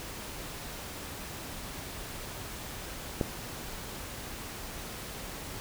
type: click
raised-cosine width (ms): 2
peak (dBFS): -13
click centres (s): 3.212
effects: pink hiss -41 dBFS RMS until 5.6 s